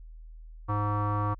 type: tone with low-pass filter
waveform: square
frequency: 103.83 Hz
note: G#2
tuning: in tune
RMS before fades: -28 dBFS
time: 0.68-1.35 s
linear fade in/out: 20 ms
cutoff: 1100 Hz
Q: 8.3
effects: added 40 Hz sine -43 dBFS peak until 1.39 s